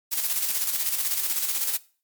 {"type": "noise with tremolo", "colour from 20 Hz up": "blue", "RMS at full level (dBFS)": -24, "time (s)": [0.11, 1.78], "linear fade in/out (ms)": 20, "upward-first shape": "square", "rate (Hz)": 16, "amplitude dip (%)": 45, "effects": ["noise-tail reverb RT60 0.4 s tail -20 dB re dry", "MP3 96 kbps"]}